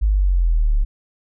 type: exponential sweep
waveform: sine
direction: down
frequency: 53.5 to 34.45 Hz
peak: -13 dBFS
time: 0.01-0.85 s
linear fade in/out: 20 ms
effects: none